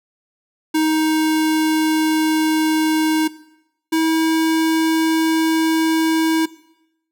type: tone pair in turn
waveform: square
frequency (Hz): 313.8 / 321.7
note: D#4 / E4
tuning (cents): +15 / -42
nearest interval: unison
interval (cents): 43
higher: second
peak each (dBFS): -15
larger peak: neither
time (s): 0.74-3.28 / 3.92-6.46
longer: neither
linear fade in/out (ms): 10
effects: noise-tail reverb RT60 0.8 s tail -18 dB re dry